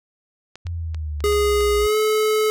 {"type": "clicks", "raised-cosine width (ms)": 0.2, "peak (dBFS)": -21, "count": 7, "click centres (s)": [0.556, 0.668, 0.946, 1.205, 1.262, 1.325, 1.608]}
{"type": "linear sweep", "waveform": "sine", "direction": "down", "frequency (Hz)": [87, 56.4], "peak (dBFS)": -24, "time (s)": [0.65, 1.87], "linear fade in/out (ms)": 10}
{"type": "tone with pitch glide", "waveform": "square", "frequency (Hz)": [413.6, 430.7], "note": ["G#4", "A4"], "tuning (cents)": [-7, -37], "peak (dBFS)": -17, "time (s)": [1.24, 2.5], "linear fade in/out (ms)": 0, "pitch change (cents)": 70, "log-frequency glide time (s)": [1.78, 1.97]}
{"effects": []}